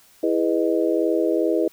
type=chord; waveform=sine; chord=E major seventh; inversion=none; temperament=just; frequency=329.6 / 412 / 494.4 / 618.1 Hz; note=E4 / G#4 / B4 / D#5; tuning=0 / -14 / +2 / -12 cents; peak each=-21 / -24 / -24 / -25 dBFS; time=0.23-1.68 s; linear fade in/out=5 ms; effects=white hiss -54 dBFS RMS until 1.72 s